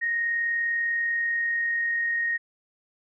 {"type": "tone with amplitude modulation", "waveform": "sine", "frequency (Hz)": 1864.7, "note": "A#6", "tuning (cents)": 0, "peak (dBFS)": -22, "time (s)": [0.01, 2.38], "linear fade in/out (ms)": 20, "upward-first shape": "sine", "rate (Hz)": 40.2, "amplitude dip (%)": 25, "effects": []}